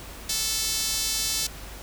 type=tone with high-pass filter; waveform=sawtooth; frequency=440 Hz; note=A4; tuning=in tune; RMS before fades=-27 dBFS; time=0.29-1.47 s; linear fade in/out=5 ms; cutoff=4800 Hz; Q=1.4; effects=added 50 Hz sine -42 dBFS peak until 1.82 s + pink hiss -42 dBFS RMS until 1.82 s